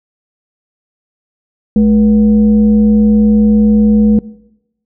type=tone with frequency modulation; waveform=sine; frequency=213.7 Hz; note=G#3; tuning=50 cents sharp; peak=-5 dBFS; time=1.76-4.19 s; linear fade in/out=2 ms; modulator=269 Hz; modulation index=0.41; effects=noise-tail reverb RT60 0.9 s tail -21 dB re dry